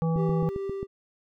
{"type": "harmonic tone", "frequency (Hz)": 163.8, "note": "E3", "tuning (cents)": -11, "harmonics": [1, 3, 5, 7], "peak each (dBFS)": [-23, -32, -37, -41], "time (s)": [0.02, 0.49], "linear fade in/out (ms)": 0}
{"type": "tone with tremolo", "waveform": "triangle", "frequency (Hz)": 392, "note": "G4", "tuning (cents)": 0, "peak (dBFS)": -27, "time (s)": [0.15, 0.87], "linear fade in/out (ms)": 50, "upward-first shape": "triangle", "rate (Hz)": 2.5, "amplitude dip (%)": 30}
{"type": "click train", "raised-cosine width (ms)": 3, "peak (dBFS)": -21, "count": 6, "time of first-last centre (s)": [0.16, 0.829], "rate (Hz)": 7.47}
{"effects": []}